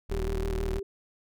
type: tone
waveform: 30% pulse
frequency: 38.89 Hz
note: D#1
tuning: in tune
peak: -26 dBFS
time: 0.09-0.8 s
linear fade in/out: 20 ms
type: tone with vibrato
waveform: sine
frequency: 386.7 Hz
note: G4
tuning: 24 cents flat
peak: -33 dBFS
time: 0.11-0.83 s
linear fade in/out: 5 ms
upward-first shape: square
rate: 6.2 Hz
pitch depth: 29 cents each way
effects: none